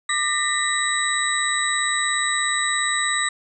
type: tone cluster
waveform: sine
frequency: 1195 / 1834 / 1971 / 3842 / 7990 Hz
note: D6 / A#6 / B6 / B7 / B8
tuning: +30 / -29 / -4 / -48 / +19 cents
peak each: -26 dBFS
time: 0.09-3.29 s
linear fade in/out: 5 ms
effects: none